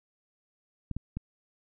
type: clicks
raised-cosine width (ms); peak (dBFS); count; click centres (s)
5; -21; 3; 0.913 / 0.966 / 1.17
effects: none